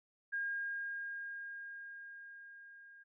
sine tone with level ramp, 1619 Hz, G#6, 45 cents flat, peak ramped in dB -34 to -55 dBFS, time 0.32-3.04 s, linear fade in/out 20 ms, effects none

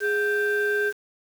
sine tone pair together, 415.3 / 1568 Hz, G#4 / G6, 0 / 0 cents, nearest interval octave + major seventh, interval 2300 cents, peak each -22 dBFS, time 0-0.93 s, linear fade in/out 50 ms, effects tanh soft clip ceiling -17 dBFS + 7-bit

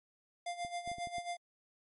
square tone with tremolo, 698.5 Hz, F5, in tune, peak -36 dBFS, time 0.46-1.37 s, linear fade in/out 5 ms, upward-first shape sine, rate 7.4 Hz, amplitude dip 75%
clicks, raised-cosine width 3 ms, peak -38 dBFS, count 6, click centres 0.649 / 0.876 / 0.916 / 0.984 / 1.072 / 1.183 s
effects MP3 48 kbps

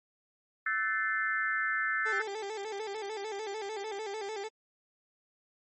sine chord, F# half-diminished seventh, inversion third, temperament equal with one note detuned, 1318.5 / 1519 / 1760 / 2093 Hz, E6 / F#6 / A6 / C7, 0 / +45 / 0 / 0 cents, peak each -35 / -34 / -31 / -37 dBFS, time 0.66-2.22 s, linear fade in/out 5 ms
30% pulse tone with vibrato, 417.1 Hz, G#4, 7 cents sharp, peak -33 dBFS, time 2.05-4.49 s, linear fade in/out 20 ms, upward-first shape square, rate 6.7 Hz, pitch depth 84 cents each way
effects MP3 32 kbps

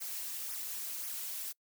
blue noise with flanger, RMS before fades -40 dBFS, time 0-1.53 s, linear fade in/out 20 ms, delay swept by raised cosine 0.24 to 5.84 ms, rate 1.9 Hz, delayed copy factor -0.95, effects noise-tail reverb RT60 0.1 s tail -25 dB re dry

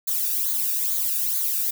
violet noise with flanger, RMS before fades -24 dBFS, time 0.07-1.71 s, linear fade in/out 10 ms, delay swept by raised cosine 0.36 to 0.98 ms, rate 2.3 Hz, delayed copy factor -0.85, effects none

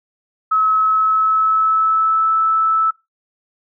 sine tone with pitch glide, 1288 to 1312 Hz, E6 to E6, -41 to -9 cents, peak -12 dBFS, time 0.51-2.91 s, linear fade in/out 10 ms, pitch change +32 cents, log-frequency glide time 0.71-2.32 s, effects noise-tail reverb RT60 0.2 s tail -20 dB re dry

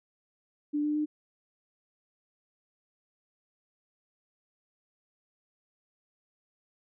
sine tone with pitch steps, 294.8 / 298.8 / 302 Hz, D4 / D4 / D4, +7 / +30 / +48 cents, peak -26 dBFS, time 0.73-1.06 s, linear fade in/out 20 ms, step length 110 ms, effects none

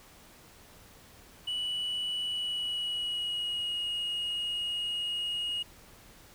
sine tone with pitch glide, 2952 to 2876 Hz, F#7 to F#7, -5 to -50 cents, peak -28 dBFS, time 1.47-5.63 s, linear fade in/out 10 ms, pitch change -45 cents, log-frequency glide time 2.24-3.88 s, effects tanh soft clip ceiling -29 dBFS + pink hiss -55 dBFS RMS until 6.34 s

